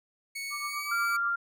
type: tone with pitch glide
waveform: sawtooth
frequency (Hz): 2217 to 2297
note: C#7 to D7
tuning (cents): 0 to -39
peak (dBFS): -31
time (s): 0.35-1.17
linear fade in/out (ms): 10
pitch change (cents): +61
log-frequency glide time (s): 0.65-0.93
type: tone with tremolo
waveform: sine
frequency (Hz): 1178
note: D6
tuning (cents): +5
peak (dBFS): -31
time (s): 0.5-1.33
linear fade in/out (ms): 50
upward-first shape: triangle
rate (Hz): 8.1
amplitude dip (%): 95
type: tone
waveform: sine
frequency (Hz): 1391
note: F6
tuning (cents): -7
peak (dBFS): -26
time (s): 0.91-1.36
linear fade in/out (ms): 10
effects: none